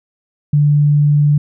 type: tone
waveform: sine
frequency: 146.83 Hz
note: D3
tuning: in tune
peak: -8 dBFS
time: 0.53-1.38 s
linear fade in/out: 5 ms
effects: none